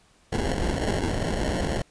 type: noise with sample-and-hold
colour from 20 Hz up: pink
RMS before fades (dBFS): -26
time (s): 0.32-1.82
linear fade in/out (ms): 5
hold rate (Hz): 1225
effects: pink hiss -60 dBFS RMS until 1.9 s + resampled to 22050 Hz